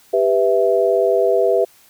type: chord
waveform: sine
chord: E minor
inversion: first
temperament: just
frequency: 395.6 / 494.4 / 659.3 Hz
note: G4 / B4 / E5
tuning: +16 / +2 / 0 cents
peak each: -17 dBFS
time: 0.13-1.65 s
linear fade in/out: 10 ms
effects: white hiss -51 dBFS RMS until 1.89 s